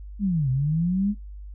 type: linear two-way sweep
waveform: sine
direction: down then up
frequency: 212.2 to 126 to 212.2 Hz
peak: -20 dBFS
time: 0.19-1.15 s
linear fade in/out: 50 ms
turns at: 0.5 s
effects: noise-tail reverb RT60 0.2 s tail -25 dB re dry + added 50 Hz sine -36 dBFS peak until 1.54 s